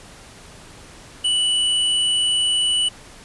sine tone with hard clipping, 2960 Hz, F#7, in tune, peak -18 dBFS, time 1.24-2.89 s, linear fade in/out 10 ms, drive 12 dB, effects pink hiss -43 dBFS RMS until 3.24 s + resampled to 24000 Hz

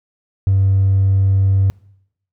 sine tone with hard clipping, 97 Hz, G2, 18 cents flat, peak -11 dBFS, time 0.47-1.7 s, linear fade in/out 0 ms, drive 1 dB, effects noise-tail reverb RT60 0.8 s tail -26 dB re dry

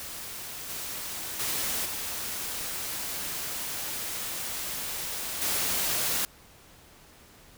white noise with level steps, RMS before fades -39 / -36 / -30 / -34 / -28 dBFS, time 0-6.25 s, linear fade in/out 0 ms, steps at 0.69 / 1.39 / 1.85 / 5.41 s, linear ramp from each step 10 ms, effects pink hiss -54 dBFS RMS until 7.57 s

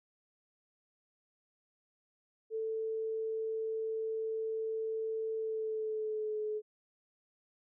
sine tone with pitch glide, 442.9 to 427.1 Hz, A4 to G#4, +11 to +48 cents, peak -33 dBFS, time 2.5-6.62 s, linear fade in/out 50 ms, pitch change -63 cents, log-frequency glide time 5.36-6.4 s, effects none

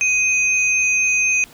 sine tone pair together, 2501 / 6302 Hz, D#7 / G8, +8 / +8 cents, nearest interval octave + major third, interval 1600 cents, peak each -15 / -22 dBFS, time 0.01-1.44 s, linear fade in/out 0 ms, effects pink hiss -45 dBFS RMS until 1.53 s

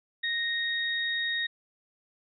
sine tone pair together, 1864.7 / 3735 Hz, A#6 / A#7, 0 / +3 cents, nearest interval octave, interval 1203 cents, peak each -29 / -31 dBFS, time 0.23-1.47 s, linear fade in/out 10 ms, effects none

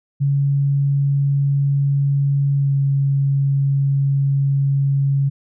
sine tone with pitch glide, 140.1 to 138.57 Hz, C#3 to C#3, +19 to 0 cents, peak -14 dBFS, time 0.2-5.3 s, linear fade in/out 20 ms, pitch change -19 cents, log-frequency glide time 2.56-2.73 s, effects none

